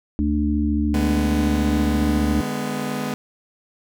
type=harmonic tone; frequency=74 Hz; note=D2; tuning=14 cents sharp; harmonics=1 / 3 / 4; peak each=-22 / -22 / -22 dBFS; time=0.19-2.41 s; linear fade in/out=0 ms
type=chord; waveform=sawtooth; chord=G# diminished; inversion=second; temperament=just; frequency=149.51 / 207.7 / 249.2 Hz; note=D3 / G#3 / B3; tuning=+31 / 0 / +16 cents; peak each=-27 / -24 / -23 dBFS; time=0.94-3.14 s; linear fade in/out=0 ms
effects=none